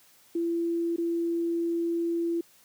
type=tone with dropouts; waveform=sine; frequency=337.6 Hz; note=E4; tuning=41 cents sharp; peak=-25 dBFS; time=0.35-2.41 s; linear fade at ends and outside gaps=5 ms; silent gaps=0.962-0.981 s; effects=white hiss -59 dBFS RMS until 2.64 s + high-pass 100 Hz 12 dB/octave